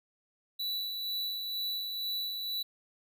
square tone with tremolo, 3951 Hz, B7, in tune, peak -32 dBFS, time 0.59-2.63 s, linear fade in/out 10 ms, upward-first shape sine, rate 2.1 Hz, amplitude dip 35%, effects none

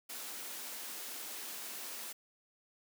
white high-pass noise, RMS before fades -44 dBFS, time 0.09-2.13 s, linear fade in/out 10 ms, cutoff 200 Hz, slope 96 dB/octave, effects none

